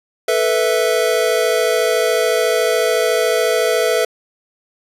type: chord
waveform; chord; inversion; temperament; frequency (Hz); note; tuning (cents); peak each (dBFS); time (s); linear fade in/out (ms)
square; A suspended second; none; equal with one note detuned; 440 / 493.9 / 657; A4 / B4 / E5; 0 / 0 / -6; -19; 0.28-4.05; 5
effects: resampled to 32000 Hz + 8-bit